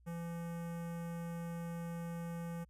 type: tone with notch filter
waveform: square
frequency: 169.2 Hz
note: E3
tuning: 45 cents sharp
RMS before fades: -42 dBFS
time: 0.06-2.65 s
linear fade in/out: 20 ms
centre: 4100 Hz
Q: 0.6
effects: added 60 Hz sine -62 dBFS peak until 2.69 s + resampled to 32000 Hz